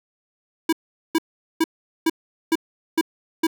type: tone bursts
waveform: square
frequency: 324.5 Hz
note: E4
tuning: 27 cents flat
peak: -16 dBFS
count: 7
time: 0.69-3.469 s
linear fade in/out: 5 ms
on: 37 ms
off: 420 ms
effects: none